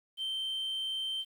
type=tone; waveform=sine; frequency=3119 Hz; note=G7; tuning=9 cents flat; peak=-30 dBFS; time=0.17-1.25 s; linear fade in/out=50 ms; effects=tanh soft clip ceiling -31 dBFS + 10-bit